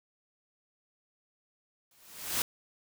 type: noise with exponential growth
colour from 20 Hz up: white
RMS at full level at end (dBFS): -27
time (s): 1.91-2.42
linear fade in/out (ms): 2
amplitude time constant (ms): 110
effects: none